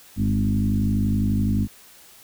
sine tone with frequency modulation, 150 Hz, D3, 37 cents sharp, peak -18 dBFS, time 0.16-1.68 s, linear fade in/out 50 ms, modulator 51.8 Hz, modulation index 2.1, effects white hiss -49 dBFS RMS until 2.23 s

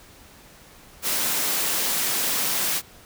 white high-pass noise, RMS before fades -24 dBFS, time 1.02-2.82 s, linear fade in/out 50 ms, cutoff 150 Hz, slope 24 dB/octave, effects pink hiss -49 dBFS RMS until 3.05 s

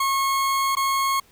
40% pulse tone with dropouts, 1089 Hz, C#6, 31 cents flat, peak -19 dBFS, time 0-1.2 s, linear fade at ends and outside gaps 5 ms, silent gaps 0.753-0.768 s, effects pink hiss -56 dBFS RMS until 1.31 s

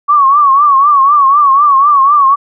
sine tone with vibrato, 1130 Hz, C#6, 33 cents sharp, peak -4 dBFS, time 0.08-2.36 s, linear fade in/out 20 ms, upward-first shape triangle, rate 4 Hz, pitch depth 120 cents each way, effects none

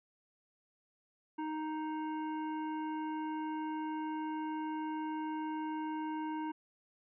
harmonic tone, 311.1 Hz, D#4, in tune, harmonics 1 / 3 / 5 / 7 / 9, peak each -37 / -40 / -52 / -58 / -59 dBFS, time 1.38-6.52 s, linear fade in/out 10 ms, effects none

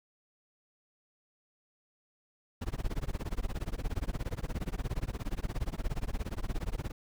brown noise with tremolo, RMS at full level -31 dBFS, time 2.61-6.92 s, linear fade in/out 10 ms, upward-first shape sine, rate 17 Hz, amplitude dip 100%, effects none

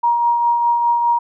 sine tone with tremolo, 946 Hz, A#5, 25 cents sharp, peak -11 dBFS, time 0.03-1.19 s, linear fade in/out 10 ms, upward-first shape triangle, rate 4.9 Hz, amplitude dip 40%, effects none

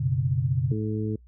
sine chord, F# suspended fourth, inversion none, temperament just, 92.5 / 123.33 / 138.75 Hz, F#2 / B2 / C#3, 0 / -2 / +2 cents, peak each -30 / -25 / -25 dBFS, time 0-0.73 s, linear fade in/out 10 ms
harmonic tone, 107.8 Hz, A2, 35 cents flat, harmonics 1 / 2 / 3 / 4, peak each -28 / -31 / -33 / -34 dBFS, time 0.71-1.16 s, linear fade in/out 5 ms
effects noise-tail reverb RT60 0.1 s tail -25 dB re dry + added 60 Hz sine -49 dBFS peak until 1.27 s

